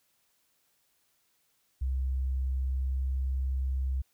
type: tone with pitch glide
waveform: sine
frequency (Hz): 65.41 to 65.79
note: C2 to C2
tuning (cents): 0 to +10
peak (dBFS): -27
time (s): 1.81-4.02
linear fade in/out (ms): 10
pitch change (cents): +10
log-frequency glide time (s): 2.61-3.03
effects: white hiss -72 dBFS RMS until 4.13 s